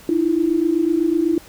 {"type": "tone pair together", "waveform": "sine", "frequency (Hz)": [309.8, 337.8], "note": ["D#4", "E4"], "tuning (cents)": [-7, 42], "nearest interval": "minor second", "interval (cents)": 149, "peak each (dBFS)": [-19, -17], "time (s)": [0.09, 1.38], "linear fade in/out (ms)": 2, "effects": ["pink hiss -44 dBFS RMS until 1.48 s"]}